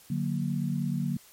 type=chord; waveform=sine; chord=D augmented; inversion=none; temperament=equal with one note detuned; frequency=146.83 / 183.19 / 233.1 Hz; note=D3 / F#3 / A#3; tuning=0 / -17 / 0 cents; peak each=-30 / -31 / -32 dBFS; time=0.1-1.17 s; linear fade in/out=5 ms; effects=white hiss -55 dBFS RMS until 1.32 s + MP3 64 kbps